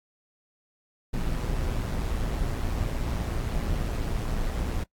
brown noise with amplitude modulation, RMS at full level -26 dBFS, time 1.13-4.84 s, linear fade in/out 10 ms, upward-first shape sine, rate 115 Hz, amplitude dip 45%, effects noise-tail reverb RT60 0.1 s tail -23 dB re dry + AAC 64 kbps

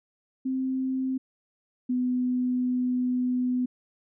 sine tone pair in turn, 261.6 / 250.4 Hz, C4 / B3, 0 / +24 cents, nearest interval minor second, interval 76 cents, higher first, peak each -25 / -23 dBFS, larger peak second, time 0.45-1.18 / 1.89-3.66 s, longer second, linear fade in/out 10 ms, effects none

